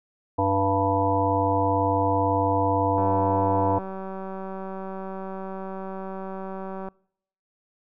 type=harmonic tone; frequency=98 Hz; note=G2; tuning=in tune; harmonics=1 / 3 / 5 / 7 / 9 / 10; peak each=-27 / -27 / -27 / -27 / -27 / -27 dBFS; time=0.38-3.79 s; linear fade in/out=10 ms
type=click train; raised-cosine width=1 ms; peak=-22 dBFS; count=747; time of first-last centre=2.98-6.886 s; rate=191 Hz
effects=noise-tail reverb RT60 0.7 s tail -26 dB re dry